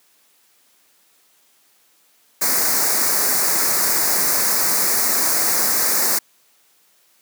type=band-stop noise; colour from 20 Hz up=white; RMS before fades=-18 dBFS; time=2.41-6.19 s; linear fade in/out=10 ms; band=2200 to 4400 Hz; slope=48 dB/octave; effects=white hiss -58 dBFS RMS until 7.21 s + high-pass 200 Hz 12 dB/octave